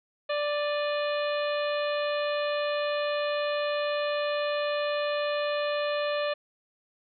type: harmonic tone with a mistuned harmonic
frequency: 587.3 Hz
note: D5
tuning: in tune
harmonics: 1 / 2 / 3 / 4 / 5 / 6 / 7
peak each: -27 / -35 / -37 / -39 / -41 / -41 / -43 dBFS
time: 0.29-6.34 s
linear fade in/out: 10 ms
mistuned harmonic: 4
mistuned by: +77 cents
effects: none